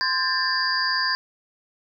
sine tone cluster, 1037 / 1603 / 1779 / 4665 / 4903 Hz, C6 / G6 / A6 / D8 / D#8, -16 / +38 / +19 / -12 / -26 cents, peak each -27 dBFS, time 0.01-1.15 s, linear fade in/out 0 ms, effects none

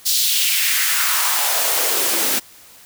white noise with high-pass filter sweep, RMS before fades -18 dBFS, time 0.05-2.4 s, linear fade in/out 20 ms, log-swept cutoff 4600 to 230 Hz, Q 2.2, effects white hiss -45 dBFS RMS until 2.85 s

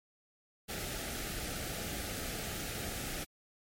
pink band-stop noise, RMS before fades -39 dBFS, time 0.68-3.25 s, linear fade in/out 20 ms, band 860 to 1200 Hz, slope 96 dB/octave, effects MP3 64 kbps

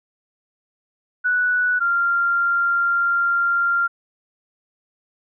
sine tone pair in turn, 1478 / 1389.1 Hz, F#6 / F6, -2 / -10 cents, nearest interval minor second, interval 108 cents, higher first, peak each -16 dBFS, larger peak neither, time 1.24-1.8 / 1.8-3.88 s, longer second, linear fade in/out 20 ms, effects none

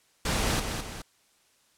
pink noise with echo, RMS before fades -27 dBFS, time 0.25-0.6 s, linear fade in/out 5 ms, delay 210 ms, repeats 2, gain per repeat -6 dB, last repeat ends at 1.02 s, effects white hiss -65 dBFS RMS until 1.77 s + low-pass 10000 Hz 12 dB/octave

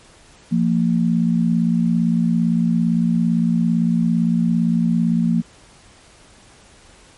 sine tone pair together, 172.31 / 230 Hz, F3 / A#3, -23 / -23 cents, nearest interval perfect fourth, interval 500 cents, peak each -17 dBFS, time 0.51-5.42 s, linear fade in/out 20 ms, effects pink hiss -48 dBFS RMS until 7.17 s + MP3 48 kbps

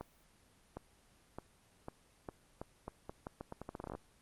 accelerating click train, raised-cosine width 1 ms, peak -28 dBFS, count 21, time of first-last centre 0.01-3.951 s, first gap 760 ms, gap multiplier 0.81, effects pink hiss -67 dBFS RMS until 4.21 s + Opus 24 kbps

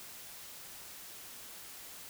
silence, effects white hiss -49 dBFS RMS until 2.09 s

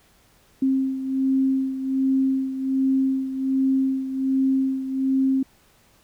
sine beating tone pair, 265.8 / 267.1 Hz, C4 / C4, +27 / +36 cents, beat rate 1.3 Hz, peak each -20 / -26 dBFS, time 0.62-5.43 s, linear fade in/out 5 ms, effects pink hiss -58 dBFS RMS until 6.03 s

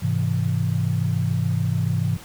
sine chord, Ab augmented, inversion none, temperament equal, 103.83 / 130.81 / 164.81 Hz, Ab2 / C3 / E3, 0 / 0 / 0 cents, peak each -23 / -24 / -24 dBFS, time 0.02-2.17 s, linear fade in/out 10 ms, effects pink hiss -43 dBFS RMS until 2.24 s

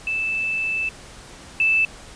sine tone pair in turn, 2637 / 2637 Hz, E7 / E7, 0 / 0 cents, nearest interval unison, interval 0 cents, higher neither, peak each -21 / -15 dBFS, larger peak second, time 0.07-0.89 / 1.6-1.85 s, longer first, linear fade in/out 2 ms, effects pink hiss -42 dBFS RMS until 2.15 s + resampled to 22050 Hz

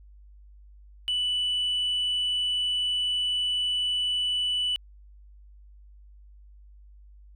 sine tone, 2972 Hz, F#7, 7 cents sharp, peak -22 dBFS, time 1.08-4.76 s, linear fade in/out 0 ms, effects tanh soft clip ceiling -22 dBFS + added 50 Hz sine -48 dBFS peak until 7.35 s

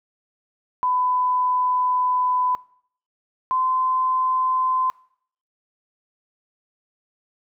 sine tone pair in turn, 1002 / 1029 Hz, B5 / C6, +25 / -29 cents, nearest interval unison, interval 46 cents, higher second, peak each -18 dBFS, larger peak neither, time 0.83-2.55 / 3.51-4.9 s, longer first, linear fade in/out 0 ms, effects noise-tail reverb RT60 0.6 s tail -22 dB re dry

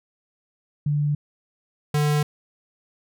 sine / square tone pair in turn, 146.83 / 148.54 Hz, D3 / D3, 0 / +20 cents, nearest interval unison, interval 20 cents, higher second, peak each -19 dBFS, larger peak neither, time 0.86-1.15 / 1.94-2.23 s, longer neither, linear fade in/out 5 ms, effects none

